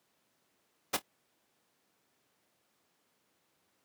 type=noise with echo; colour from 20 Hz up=pink; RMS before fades=-29 dBFS; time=0.93-0.97 s; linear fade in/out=10 ms; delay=26 ms; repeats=2; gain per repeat=-15 dB; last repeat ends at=1.022 s; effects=pink hiss -74 dBFS RMS until 3.84 s + high-pass 200 Hz 12 dB/octave